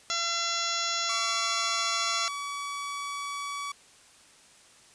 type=harmonic tone; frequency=680 Hz; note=F5; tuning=46 cents flat; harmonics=1 / 2 / 3 / 4 / 5 / 6 / 7 / 8 / 9 / 10; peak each=-41 / -33 / -38 / -39 / -35 / -35 / -41 / -35 / -40 / -36 dBFS; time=0.1-2.28 s; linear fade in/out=0 ms
type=tone; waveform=sawtooth; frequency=1138 Hz; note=C#6; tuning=45 cents sharp; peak=-29 dBFS; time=1.09-3.72 s; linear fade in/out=5 ms
effects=white hiss -56 dBFS RMS until 4.94 s + resampled to 22050 Hz